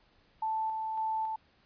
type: tone with tremolo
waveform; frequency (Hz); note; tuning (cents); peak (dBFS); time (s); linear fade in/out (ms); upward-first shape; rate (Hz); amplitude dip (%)
sine; 880; A5; 0; -29; 0.42-1.36; 5; square; 1.8; 30
effects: pink hiss -66 dBFS RMS until 1.65 s + resampled to 11025 Hz